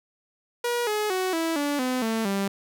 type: tone with pitch steps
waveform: sawtooth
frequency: 480 / 422.7 / 372.3 / 327.8 / 288.7 / 254.3 / 223.9 / 197.21 Hz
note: B4 / G#4 / F#4 / E4 / D4 / C4 / A3 / G3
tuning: -49 / +31 / +11 / -10 / -30 / -49 / +30 / +11 cents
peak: -20 dBFS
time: 0.64-2.48 s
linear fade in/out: 5 ms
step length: 230 ms
effects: none